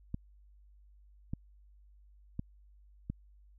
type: clicks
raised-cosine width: 5 ms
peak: -23 dBFS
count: 4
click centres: 0.144 / 1.335 / 2.394 / 3.1 s
effects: added 50 Hz sine -57 dBFS peak until 3.58 s